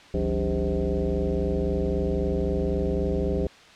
sine tone with frequency modulation, 163.6 Hz, E3, 13 cents flat, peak -22 dBFS, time 0.14-3.47 s, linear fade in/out 2 ms, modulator 117 Hz, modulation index 3.2, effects white hiss -49 dBFS RMS until 3.75 s + low-pass 4000 Hz 12 dB/octave

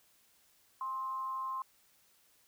sine tone with amplitude modulation, 1052 Hz, C6, 9 cents sharp, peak -33 dBFS, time 0.81-1.62 s, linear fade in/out 2 ms, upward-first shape sine, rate 233 Hz, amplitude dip 40%, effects white hiss -68 dBFS RMS until 2.47 s

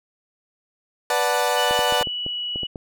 30% pulse chord, B minor seventh, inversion none, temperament equal with one note detuned, 492.2 / 587.3 / 740 / 880 Hz, B4 / D5 / F#5 / A5, -6 / 0 / 0 / 0 cents, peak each -22 dBFS, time 1.1-2.03 s, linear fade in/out 2 ms
sine tone with pitch glide, 2960 to 2934 Hz, F#7 to F#7, 0 to -15 cents, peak -25 dBFS, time 1.56-2.67 s, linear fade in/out 10 ms, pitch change -15 cents, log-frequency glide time 1.84-2.38 s
clicks, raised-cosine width 2 ms, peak -19 dBFS, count 9, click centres 1.71 / 1.791 / 1.924 / 2.012 / 2.072 / 2.264 / 2.559 / 2.633 / 2.758 s
effects none

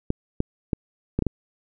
clicks, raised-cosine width 3 ms, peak -9 dBFS, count 6, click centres 0.104 / 0.404 / 0.732 / 1.19 / 1.223 / 1.267 s, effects none

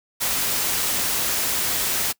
white noise, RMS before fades -23 dBFS, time 0.2-2.13 s, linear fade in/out 20 ms, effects noise-tail reverb RT60 0.1 s tail -23 dB re dry

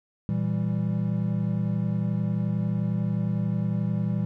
triangle chord, E diminished, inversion second, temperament equal, 116.54 / 164.81 / 196 Hz, Bb2 / E3 / G3, 0 / 0 / 0 cents, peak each -26 dBFS, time 0.29-4.25 s, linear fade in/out 0 ms, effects none

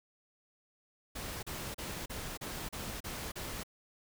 pink noise bursts, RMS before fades -41 dBFS, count 8, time 1.15-3.635 s, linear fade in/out 10 ms, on 280 ms, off 35 ms, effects none

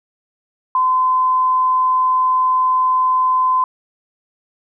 sine tone, 1025 Hz, C6, 36 cents flat, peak -12 dBFS, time 0.75-3.64 s, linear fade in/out 2 ms, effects none

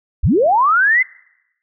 sine linear sweep, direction up, 30.8 to 2088 Hz, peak -10 dBFS, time 0.23-1.03 s, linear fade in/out 10 ms, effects noise-tail reverb RT60 0.9 s tail -25 dB re dry

